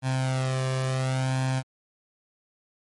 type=tone with flanger; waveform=sawtooth; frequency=130.81 Hz; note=C3; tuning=in tune; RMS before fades=-26 dBFS; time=0.02-1.63 s; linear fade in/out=50 ms; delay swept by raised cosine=1.2 to 1.75 ms; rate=0.71 Hz; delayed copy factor=+0.85; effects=MP3 48 kbps